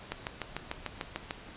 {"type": "click train", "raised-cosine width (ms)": 0.3, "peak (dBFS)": -17, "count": 9, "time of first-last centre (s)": [0.12, 1.309], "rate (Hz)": 6.73, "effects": ["pink hiss -48 dBFS RMS until 1.56 s", "resampled to 8000 Hz"]}